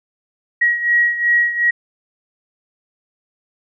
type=beating tone pair; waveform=sine; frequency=1903 / 1905.7 Hz; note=A#6 / A#6; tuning=+35 / +38 cents; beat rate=2.7 Hz; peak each=-14 / -19 dBFS; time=0.61-1.71 s; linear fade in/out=10 ms; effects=none